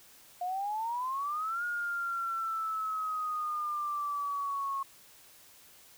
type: exponential two-way sweep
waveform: sine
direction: up then down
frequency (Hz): 705 to 1435 to 1089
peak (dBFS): -31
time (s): 0.41-4.83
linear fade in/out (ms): 5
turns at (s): 1.64
effects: white hiss -57 dBFS RMS until 5.97 s